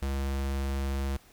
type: tone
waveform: square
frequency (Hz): 68.3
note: C#2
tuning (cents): -25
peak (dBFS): -29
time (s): 0.02-1.17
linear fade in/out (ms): 5
effects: pink hiss -58 dBFS RMS until 1.32 s